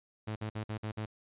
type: tone bursts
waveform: sawtooth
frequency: 108.1 Hz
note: A2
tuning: 30 cents flat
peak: -31 dBFS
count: 6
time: 0.27-1.059 s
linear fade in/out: 10 ms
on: 89 ms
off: 51 ms
effects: resampled to 8000 Hz